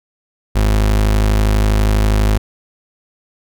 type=tone; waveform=35% pulse; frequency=52.3 Hz; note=G#1; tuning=13 cents sharp; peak=-9 dBFS; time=0.55-2.38 s; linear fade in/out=10 ms; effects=none